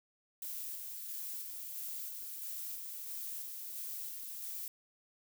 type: noise with tremolo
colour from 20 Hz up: violet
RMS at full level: -42 dBFS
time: 0.42-4.68 s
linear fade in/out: 2 ms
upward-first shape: square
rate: 1.5 Hz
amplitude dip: 25%
effects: none